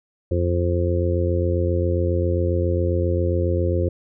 harmonic tone, 87.4 Hz, F2, 2 cents sharp, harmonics 1 / 2 / 3 / 4 / 5 / 6, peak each -20 / -31 / -32 / -25 / -29 / -26 dBFS, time 0.31-3.89 s, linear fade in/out 5 ms, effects none

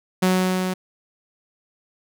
sawtooth tone with level ramp, 185 Hz, F#3, in tune, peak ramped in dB -11 to -19 dBFS, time 0.22-0.74 s, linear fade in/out 10 ms, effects none

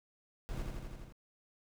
brown noise with echo, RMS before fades -40 dBFS, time 0.49-0.62 s, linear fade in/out 0 ms, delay 84 ms, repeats 6, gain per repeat -2 dB, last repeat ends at 1.124 s, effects none

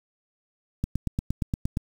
click train, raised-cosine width 5 ms, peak -13 dBFS, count 9, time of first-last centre 0.84-1.771 s, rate 8.59 Hz, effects 7-bit

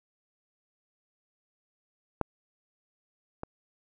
clicks, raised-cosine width 1 ms, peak -12 / -21 dBFS, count 2, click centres 2.213 / 3.434 s, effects none

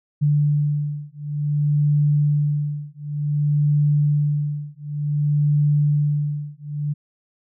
sine beating tone pair, 146.83 / 147.38 Hz, D3 / D3, 0 / +6 cents, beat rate 0.55 Hz, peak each -20 dBFS, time 0.21-6.94 s, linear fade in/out 20 ms, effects none

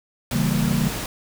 pink noise, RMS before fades -29 dBFS, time 0.31-1.06 s, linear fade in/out 2 ms
sine chord, C# diminished seventh, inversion none, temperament equal, 138.59 / 164.81 / 196 / 233.1 Hz, C#3 / E3 / G3 / Bb3, 0 / 0 / 0 / 0 cents, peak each -24 dBFS, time 0.33-0.89 s, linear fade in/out 5 ms
effects none

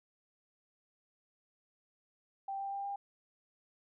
sine tone with pitch steps, 784 / 789.5 / 794.9 / 800.5 Hz, G5 / G5 / G5 / G5, 0 / +12 / +24 / +36 cents, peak -36 dBFS, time 2.48-2.96 s, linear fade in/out 5 ms, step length 120 ms, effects none

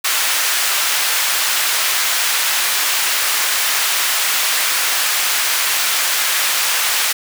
pink high-pass noise, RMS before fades -17 dBFS, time 0.04-7.13 s, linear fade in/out 10 ms, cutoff 1400 Hz, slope 12 dB/octave, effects none

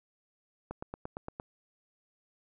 click train, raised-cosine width 1 ms, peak -24 dBFS, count 7, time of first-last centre 0.71-1.399 s, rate 8.71 Hz, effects none

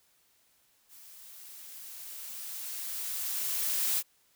blue noise with level ramp, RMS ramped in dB -53 to -28 dBFS, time 0.88-4.03 s, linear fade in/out 50 ms, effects white hiss -68 dBFS RMS until 4.35 s

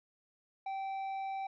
triangle tone with tanh clipping, 776 Hz, G5, 18 cents flat, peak -37 dBFS, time 0.66-1.47 s, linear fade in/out 5 ms, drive 11 dB, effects none

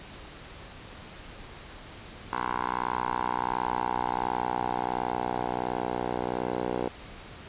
10% pulse tone with band-pass filter sweep, 61.4 Hz, B1, 9 cents flat, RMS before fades -30 dBFS, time 2.33-6.88 s, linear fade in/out 0 ms, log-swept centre 1100 to 570 Hz, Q 3.5, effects pink hiss -45 dBFS RMS until 7.48 s + resampled to 8000 Hz

